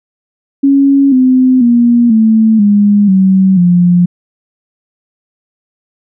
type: tone with pitch steps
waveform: sine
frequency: 276.7 / 256.7 / 238.1 / 220.9 / 204.9 / 190.09 / 176.34 Hz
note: C#4 / C4 / A#3 / A3 / G#3 / F#3 / F3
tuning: -3 / -33 / +37 / +7 / -23 / +47 / +17 cents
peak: -4 dBFS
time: 0.63-4.06 s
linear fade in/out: 10 ms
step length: 490 ms
effects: none